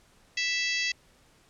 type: harmonic tone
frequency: 659.3 Hz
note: E5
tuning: in tune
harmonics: 3 / 4 / 5 / 6 / 7 / 8 / 9 / 10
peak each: -31 / -31 / -36 / -39 / -34 / -38 / -42 / -40 dBFS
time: 0.37-0.92 s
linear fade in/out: 5 ms
effects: pink hiss -61 dBFS RMS until 1.49 s + low-pass 10000 Hz 12 dB/octave